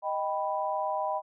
sine chord, Eb augmented, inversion none, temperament equal, 622.3 / 784 / 987.8 Hz, Eb5 / G5 / B5, 0 / 0 / 0 cents, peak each -32 dBFS, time 0.02-1.22 s, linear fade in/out 50 ms, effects none

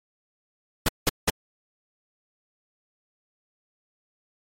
pink noise bursts, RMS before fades -20 dBFS, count 3, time 0.86-1.301 s, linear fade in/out 5 ms, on 27 ms, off 180 ms, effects MP3 64 kbps

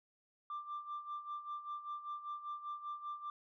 sine tone with tremolo, 1183 Hz, D6, 12 cents sharp, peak -37 dBFS, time 0.5-3.3 s, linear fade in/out 2 ms, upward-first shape sine, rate 5.1 Hz, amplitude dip 75%, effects tanh soft clip ceiling -37 dBFS

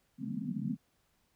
white band-pass noise, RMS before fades -36 dBFS, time 0.18-0.77 s, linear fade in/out 50 ms, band 140 to 260 Hz, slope 96 dB/octave, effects pink hiss -74 dBFS RMS until 1.35 s

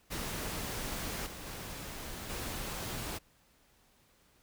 pink noise with level steps, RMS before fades -38 / -45 / -43 / -39 dBFS, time 0.1-3.19 s, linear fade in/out 20 ms, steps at 1.26 / 1.46 / 2.29 s, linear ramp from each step 10 ms, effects pink hiss -67 dBFS RMS until 4.42 s

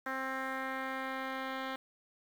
10% pulse tone with low-pass filter sweep, 264.3 Hz, C4, 18 cents sharp, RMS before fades -38 dBFS, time 0.06-1.76 s, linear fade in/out 5 ms, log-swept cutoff 1800 to 2800 Hz, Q 2.9, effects 9-bit

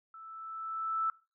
sine tone with level ramp, 1318.5 Hz, E6, in tune, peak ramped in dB -47 to -27 dBFS, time 0.14-1.1 s, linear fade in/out 2 ms, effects noise-tail reverb RT60 0.3 s tail -21 dB re dry

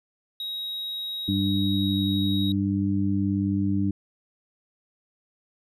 triangle tone, 3803 Hz, A#7, 34 cents sharp, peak -28 dBFS, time 0.4-2.52 s, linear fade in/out 2 ms
harmonic tone, 98.6 Hz, G2, 11 cents sharp, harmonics 1 / 2 / 3, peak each -27 / -25 / -26 dBFS, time 1.28-3.91 s, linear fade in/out 5 ms
effects resampled to 32000 Hz

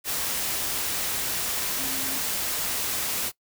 sine tone in noise, 266.8 Hz, C4, 34 cents sharp, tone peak -38 dBFS, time 1.77-2.22 s, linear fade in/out 50 ms, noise white, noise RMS -28 dBFS, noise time 0.04-3.32 s, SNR -13 dB, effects noise-tail reverb RT60 0.1 s tail -21 dB re dry

